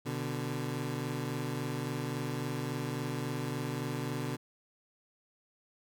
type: tone pair together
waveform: 20% pulse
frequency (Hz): 124.7 / 148.3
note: B2 / D3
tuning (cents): +17 / +17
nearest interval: minor third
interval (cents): 300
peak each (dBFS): -31 / -32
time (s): 0.05-4.37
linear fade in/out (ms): 20
effects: none